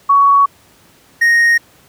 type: tone pair in turn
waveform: sine / triangle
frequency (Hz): 1121 / 1864.1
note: C#6 / A#6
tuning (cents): +19 / -1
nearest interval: major sixth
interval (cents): 880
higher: second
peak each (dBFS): -6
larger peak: neither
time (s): 0.09-0.46 / 1.21-1.58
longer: neither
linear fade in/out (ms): 10
effects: pink hiss -48 dBFS RMS until 1.88 s + high-pass 80 Hz 12 dB/octave